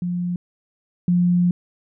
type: tone pair in turn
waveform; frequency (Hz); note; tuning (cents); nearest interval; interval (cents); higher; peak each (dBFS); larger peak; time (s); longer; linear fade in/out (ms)
sine; 176.7 / 176.7; F3 / F3; +21 / +21; unison; 0; neither; -21 / -14; second; 0.02-0.36 / 1.08-1.51; second; 2
effects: none